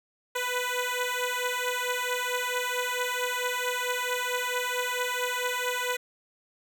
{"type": "beating tone pair", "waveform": "10% pulse", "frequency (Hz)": [493.9, 498.4], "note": ["B4", "B4"], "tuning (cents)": [0, 16], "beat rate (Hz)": 4.5, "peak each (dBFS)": -22, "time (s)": [0.35, 5.97], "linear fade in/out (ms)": 10, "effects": []}